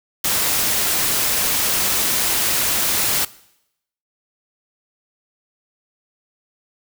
white noise, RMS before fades -19 dBFS, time 0.24-3.25 s, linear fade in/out 5 ms, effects noise-tail reverb RT60 0.8 s tail -20 dB re dry

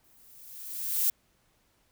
violet noise with exponential growth, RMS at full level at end -24 dBFS, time 0.04-1.1 s, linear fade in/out 2 ms, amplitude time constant 230 ms, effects pink hiss -69 dBFS RMS until 1.91 s

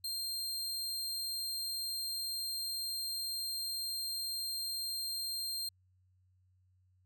sawtooth tone, 4186 Hz, C8, in tune, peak -33 dBFS, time 0.04-5.69 s, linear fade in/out 5 ms, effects added 92 Hz sine -67 dBFS peak until 7.05 s

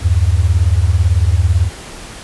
sine beating tone pair, 77.9 / 95.9 Hz, D#2 / G2, +3 / -37 cents, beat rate 18 Hz, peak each -12 / -12 dBFS, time 0.01-1.7 s, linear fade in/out 50 ms, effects pink hiss -32 dBFS RMS until 2.23 s + resampled to 24000 Hz

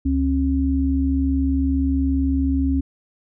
sine tone pair together, 71.5 / 269.9 Hz, D2 / C#4, -46 / -46 cents, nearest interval octave + major seventh, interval 2300 cents, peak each -20 / -19 dBFS, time 0.05-2.81 s, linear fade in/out 10 ms, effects none

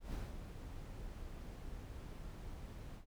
brown noise with ADSR envelope, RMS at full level -41 dBFS, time 0-3.06 s, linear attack 140 ms, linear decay 190 ms, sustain -7 dB, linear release 110 ms, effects none

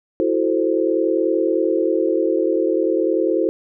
sine chord, F# half-diminished seventh, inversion third, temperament equal, 329.6 / 370 / 440 / 523.3 Hz, E4 / F#4 / A4 / C5, 0 / 0 / 0 / 0 cents, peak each -20 / -21 / -22 / -22 dBFS, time 0.2-3.49 s, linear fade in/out 0 ms, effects none

